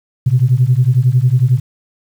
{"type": "beating tone pair", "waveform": "sine", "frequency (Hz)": [120.7, 131.7], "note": ["B2", "C3"], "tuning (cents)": [-39, 12], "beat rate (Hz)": 11, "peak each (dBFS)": -11, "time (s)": [0.26, 1.6], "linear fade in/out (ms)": 10, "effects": ["tanh soft clip ceiling -1 dBFS", "7-bit"]}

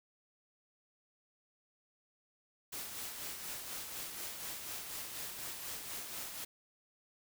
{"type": "noise with tremolo", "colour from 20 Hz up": "white", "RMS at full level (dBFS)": -42, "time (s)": [2.72, 6.45], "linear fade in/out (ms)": 10, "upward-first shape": "sine", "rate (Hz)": 4.1, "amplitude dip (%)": 40, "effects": []}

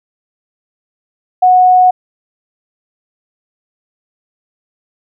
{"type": "tone", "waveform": "sine", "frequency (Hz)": 734, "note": "F#5", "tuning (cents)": -14, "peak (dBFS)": -4, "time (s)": [1.42, 1.91], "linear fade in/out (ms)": 10, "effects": []}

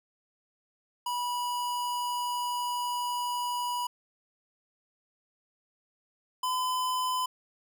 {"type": "tone pair in turn", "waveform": "square", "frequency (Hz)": [976, 1013.2], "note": ["B5", "B5"], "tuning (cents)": [-21, 44], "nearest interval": "minor second", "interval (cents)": 65, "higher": "second", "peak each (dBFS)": [-30, -28], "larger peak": "second", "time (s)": [[1.06, 3.87], [6.43, 7.26]], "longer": "first", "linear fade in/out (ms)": 5, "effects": []}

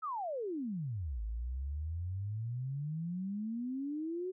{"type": "exponential two-way sweep", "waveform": "sine", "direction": "down then up", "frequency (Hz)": [1331, 52.3, 378.5], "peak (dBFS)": -35, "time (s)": [0.02, 4.32], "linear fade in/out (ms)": 20, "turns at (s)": 1.22, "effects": []}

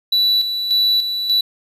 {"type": "tone with tremolo", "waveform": "triangle", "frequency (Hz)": 3951, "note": "B7", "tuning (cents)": 0, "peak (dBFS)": -11, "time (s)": [0.12, 1.41], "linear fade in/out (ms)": 5, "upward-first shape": "square", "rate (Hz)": 1.7, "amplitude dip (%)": 55, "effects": ["resampled to 32000 Hz", "8-bit"]}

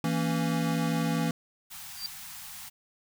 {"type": "chord", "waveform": "square", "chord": "A# diminished", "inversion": "second", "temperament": "equal with one note detuned", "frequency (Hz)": [164.81, 229.5, 277.2], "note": ["E3", "A#3", "C#4"], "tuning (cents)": [0, -27, 0], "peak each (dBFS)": [-29, -32, -33], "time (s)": [0.04, 1.31], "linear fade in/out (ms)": 2}
{"type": "band-stop noise", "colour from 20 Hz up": "white", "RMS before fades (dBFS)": -43, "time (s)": [1.7, 2.7], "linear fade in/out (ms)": 20, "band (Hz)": [220, 710], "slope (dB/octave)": 96}
{"type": "tone with exponential growth", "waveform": "sine", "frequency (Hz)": 4698, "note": "D8", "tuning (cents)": 0, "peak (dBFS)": -28, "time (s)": [1.89, 2.06], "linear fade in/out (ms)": 0, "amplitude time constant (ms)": 35}
{"effects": []}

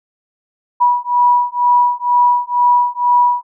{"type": "beating tone pair", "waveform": "sine", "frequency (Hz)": [973, 975.1], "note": ["B5", "B5"], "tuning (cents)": [-26, -22], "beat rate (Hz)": 2.1, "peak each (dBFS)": -13, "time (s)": [0.8, 3.43], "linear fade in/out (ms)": 20, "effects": []}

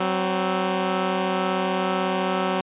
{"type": "tone pair together", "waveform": "10% pulse", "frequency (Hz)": [187.16, 261.6], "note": ["F#3", "C4"], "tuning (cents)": [20, 0], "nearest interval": "tritone", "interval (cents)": 580, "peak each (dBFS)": [-14, -20], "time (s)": [0, 2.61], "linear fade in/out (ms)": 5, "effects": ["resampled to 8000 Hz"]}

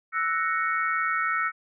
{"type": "chord", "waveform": "sine", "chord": "F# dominant seventh", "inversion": "third", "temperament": "equal", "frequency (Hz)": [1318.5, 1480, 1864.7, 2217], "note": ["E6", "F#6", "A#6", "C#7"], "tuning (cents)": [0, 0, 0, 0], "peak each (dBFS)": [-26, -30, -30, -32], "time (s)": [0.12, 1.52], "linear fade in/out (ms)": 50, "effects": []}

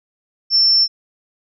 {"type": "tone", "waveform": "sine", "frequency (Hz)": 5380, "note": "E8", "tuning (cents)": 34, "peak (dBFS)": -10, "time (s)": [0.5, 0.88], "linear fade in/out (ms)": 50, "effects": []}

